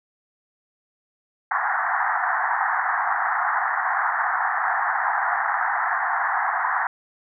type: band-pass noise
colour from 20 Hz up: pink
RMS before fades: -23 dBFS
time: 1.51-6.87 s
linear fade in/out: 2 ms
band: 720 to 1900 Hz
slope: 96 dB/octave
effects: none

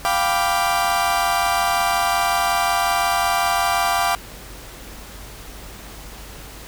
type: chord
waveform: 35% pulse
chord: G dominant seventh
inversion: third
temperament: equal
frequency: 698.5 / 784 / 987.8 / 1174.7 Hz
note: F5 / G5 / B5 / D6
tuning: 0 / 0 / 0 / 0 cents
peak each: -20 / -21 / -24 / -21 dBFS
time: 0.05-4.15 s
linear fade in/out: 0 ms
effects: added 50 Hz sine -40 dBFS peak until 6.67 s + pink hiss -39 dBFS RMS until 6.67 s

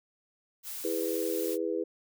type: noise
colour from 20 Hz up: blue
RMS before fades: -39 dBFS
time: 0.63-1.58 s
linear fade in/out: 50 ms
type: chord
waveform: sine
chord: E major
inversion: none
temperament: just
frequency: 329.6 / 412 / 494.4 Hz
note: E4 / G#4 / B4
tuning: 0 / -14 / +2 cents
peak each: -33 dBFS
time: 0.84-1.84 s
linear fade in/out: 10 ms
effects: none

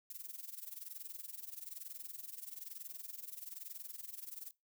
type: noise with amplitude modulation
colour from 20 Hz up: violet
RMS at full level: -45 dBFS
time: 0.1-4.51 s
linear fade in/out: 2 ms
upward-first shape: sine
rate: 21.1 Hz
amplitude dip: 85%
effects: noise-tail reverb RT60 0.2 s tail -20 dB re dry

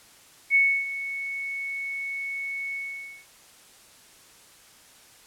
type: tone with ADSR envelope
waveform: sine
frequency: 2212 Hz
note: C#7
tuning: 4 cents flat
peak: -15 dBFS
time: 0.5-3.26 s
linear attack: 49 ms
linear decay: 300 ms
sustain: -14 dB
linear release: 520 ms
effects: white hiss -53 dBFS RMS until 5.26 s + low-pass 11000 Hz 12 dB/octave

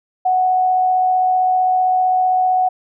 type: tone with amplitude modulation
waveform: sine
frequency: 740 Hz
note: F#5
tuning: in tune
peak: -11 dBFS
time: 0.25-2.69 s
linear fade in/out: 10 ms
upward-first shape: sine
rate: 75.5 Hz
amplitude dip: 25%
effects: none

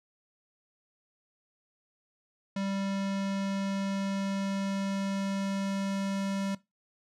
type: tone with low-pass filter sweep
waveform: square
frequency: 196 Hz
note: G3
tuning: in tune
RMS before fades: -32 dBFS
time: 2.56-6.55 s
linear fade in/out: 5 ms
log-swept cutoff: 5700 to 8600 Hz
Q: 0.8
effects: noise-tail reverb RT60 0.2 s tail -19 dB re dry

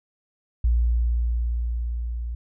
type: tone with level ramp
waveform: sine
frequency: 58.7 Hz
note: A#1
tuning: 13 cents sharp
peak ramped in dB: -16 to -27 dBFS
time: 0.64-2.35 s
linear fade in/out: 5 ms
effects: none

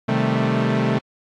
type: chord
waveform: sawtooth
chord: A half-diminished seventh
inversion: first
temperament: equal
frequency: 130.81 / 155.56 / 196 / 220 Hz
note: C3 / Eb3 / G3 / A3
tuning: 0 / 0 / 0 / 0 cents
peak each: -18 / -22 / -21 / -17 dBFS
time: 0.08-0.99 s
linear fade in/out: 10 ms
effects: low-pass 3000 Hz 12 dB/octave + AAC 64 kbps

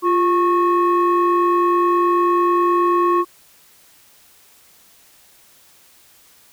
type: tone pair together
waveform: sine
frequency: 349.2 / 1096.9 Hz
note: F4 / C#6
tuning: 0 / -19 cents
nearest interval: octave + minor sixth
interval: 1981 cents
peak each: -14 dBFS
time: 0.02-3.25 s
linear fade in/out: 50 ms
effects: tanh soft clip ceiling -10 dBFS + white hiss -51 dBFS RMS until 6.52 s

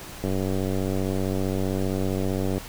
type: click train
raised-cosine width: 2 ms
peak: -14 dBFS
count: 224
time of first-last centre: 0.24-2.58 s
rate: 95.3 Hz
effects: pink hiss -40 dBFS RMS until 2.68 s

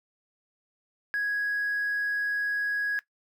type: tone with hard clipping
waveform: triangle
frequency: 1661.2 Hz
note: G#6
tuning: in tune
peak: -25 dBFS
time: 1.14-2.99 s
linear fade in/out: 0 ms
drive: 2 dB
effects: noise-tail reverb RT60 0.1 s tail -17 dB re dry

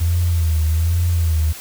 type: tone with vibrato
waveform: triangle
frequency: 82.41 Hz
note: E2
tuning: in tune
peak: -10 dBFS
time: 0-1.53 s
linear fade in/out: 20 ms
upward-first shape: sine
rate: 1.2 Hz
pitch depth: 90 cents each way
effects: tanh soft clip ceiling -12 dBFS + white hiss -35 dBFS RMS until 1.6 s

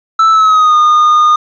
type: tone with pitch glide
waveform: triangle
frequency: 1318.5 to 1223.1 Hz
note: E6 to D#6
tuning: 0 to -30 cents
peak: -3 dBFS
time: 0.19-1.36 s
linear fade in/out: 5 ms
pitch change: -130 cents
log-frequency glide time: 0.31-0.76 s
effects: resampled to 16000 Hz + 7-bit

